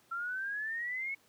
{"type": "exponential sweep", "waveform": "sine", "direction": "up", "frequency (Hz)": [1352, 2217], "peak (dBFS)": -34, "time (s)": [0.11, 1.15], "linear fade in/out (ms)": 10, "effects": ["pink hiss -66 dBFS RMS until 1.28 s", "high-pass 150 Hz 12 dB/octave"]}